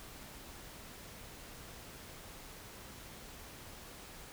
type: silence
effects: pink hiss -51 dBFS RMS until 4.32 s